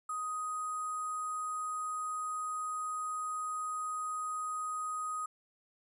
sine tone with sample-and-hold, 1248 Hz, D#6, 5 cents sharp, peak -34 dBFS, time 0.09-5.26 s, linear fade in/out 5 ms, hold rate 8820 Hz, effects resampled to 24000 Hz

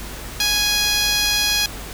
10% pulse tone with band-pass filter, 830.6 Hz, G#5, in tune, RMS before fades -19 dBFS, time 0.4-1.66 s, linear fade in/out 2 ms, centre 6200 Hz, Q 0.71, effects added 50 Hz sine -34 dBFS peak until 1.93 s + pink hiss -34 dBFS RMS until 1.93 s

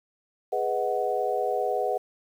sine chord, G# minor seventh, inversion none, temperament equal with one note detuned, 415.3 / 493.9 / 629.8 / 740 Hz, G#4 / B4 / D#5 / F#5, 0 / 0 / +21 / 0 cents, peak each -30 / -29 / -31 / -28 dBFS, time 0.52-1.98 s, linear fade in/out 10 ms, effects 9-bit

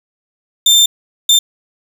30% pulse tone bursts at uneven times, 3586 Hz, A7, 32 cents sharp, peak -4 dBFS, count 2, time 0.66-0.86 / 1.29-1.39 s, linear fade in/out 5 ms, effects none

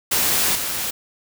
white noise with level steps, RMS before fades -19 / -25 dBFS, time 0.11-0.91 s, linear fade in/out 10 ms, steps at 0.55 s, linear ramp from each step 5 ms, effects none

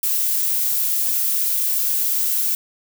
violet noise, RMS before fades -20 dBFS, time 0.03-2.55 s, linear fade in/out 2 ms, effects none

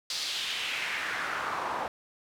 pink noise with band-pass filter sweep, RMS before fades -33 dBFS, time 0.1-1.88 s, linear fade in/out 2 ms, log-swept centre 4600 to 820 Hz, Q 2.3, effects none

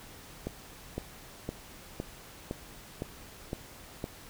click train, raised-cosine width 2 ms, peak -20 dBFS, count 8, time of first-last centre 0.47-4.041 s, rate 1.96 Hz, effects pink hiss -50 dBFS RMS until 4.29 s

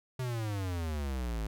square exponential sweep, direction down, 130.81 to 51.91 Hz, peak -33 dBFS, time 0.19-1.47 s, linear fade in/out 5 ms, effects none

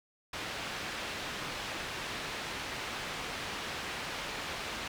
white low-pass noise, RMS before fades -39 dBFS, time 0.33-4.88 s, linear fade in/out 5 ms, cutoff 3100 Hz, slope 12 dB/octave, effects none

